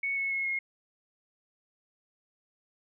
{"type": "tone with pitch steps", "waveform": "sine", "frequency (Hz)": [2217, 2195, 2174, 2153], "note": ["C#7", "C#7", "C#7", "C7"], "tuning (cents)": [0, -18, -34, 49], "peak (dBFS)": -28, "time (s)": [0.03, 0.59], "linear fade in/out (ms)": 5, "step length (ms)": 140, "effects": []}